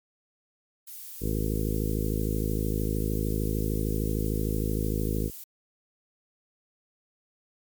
violet noise, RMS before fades -41 dBFS, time 0.87-5.44 s, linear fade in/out 5 ms
harmonic tone, 53.2 Hz, G#1, 42 cents sharp, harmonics 1 / 2 / 3 / 4 / 5 / 6 / 7 / 8 / 9, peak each -29 / -32 / -34 / -35 / -36 / -37 / -37 / -38 / -39 dBFS, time 1.2-5.31 s, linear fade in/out 50 ms
effects MP3 96 kbps

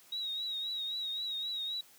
sine tone with vibrato, 3814 Hz, A#7, 39 cents sharp, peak -34 dBFS, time 0.12-1.81 s, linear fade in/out 5 ms, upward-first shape triangle, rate 3.8 Hz, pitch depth 65 cents each way, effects white hiss -60 dBFS RMS until 1.98 s + high-pass 100 Hz 12 dB/octave

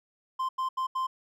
triangle tone bursts at uneven times, 1043 Hz, C6, 6 cents flat, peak -25 dBFS, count 4, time 0.39-0.49 / 0.58-0.69 / 0.77-0.87 / 0.95-1.07 s, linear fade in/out 10 ms, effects none

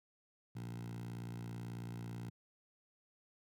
10% pulse tone with high-pass filter, 58.27 Hz, A#1, in tune, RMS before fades -45 dBFS, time 0.55-2.3 s, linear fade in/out 10 ms, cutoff 130 Hz, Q 6.9, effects none

